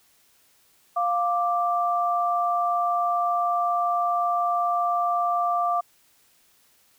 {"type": "tone pair together", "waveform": "sine", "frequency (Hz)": [701, 1175.7], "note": ["F5", "D6"], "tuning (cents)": [6, 2], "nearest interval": "major sixth", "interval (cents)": 896, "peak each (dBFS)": [-23, -24], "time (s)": [0.96, 5.81], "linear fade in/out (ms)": 10, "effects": ["white hiss -61 dBFS RMS until 6.98 s"]}